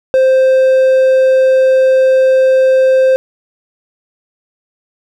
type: tone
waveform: triangle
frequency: 523.3 Hz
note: C5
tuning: in tune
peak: -4 dBFS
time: 0.14-3.16 s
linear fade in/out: 0 ms
effects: none